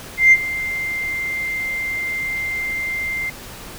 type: tone with ADSR envelope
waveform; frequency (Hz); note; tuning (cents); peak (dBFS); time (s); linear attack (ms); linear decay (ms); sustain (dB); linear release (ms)
sine; 2093; C7; 0; -4; 0.17-3.3; 150; 45; -17; 6
effects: tanh soft clip ceiling -3 dBFS + pink hiss -36 dBFS RMS until 3.78 s